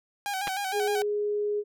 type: tone with vibrato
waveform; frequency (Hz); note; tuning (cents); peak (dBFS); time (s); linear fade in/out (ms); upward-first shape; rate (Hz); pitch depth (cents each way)
sawtooth; 784; G5; 0; -25; 0.26-1.02; 0; square; 6.5; 58
type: clicks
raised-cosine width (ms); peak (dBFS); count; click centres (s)
0.3; -15; 2; 0.472 / 0.478
type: tone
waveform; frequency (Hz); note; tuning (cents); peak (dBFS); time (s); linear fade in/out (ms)
sine; 415.3; G#4; 0; -25; 0.72-1.64; 50
effects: none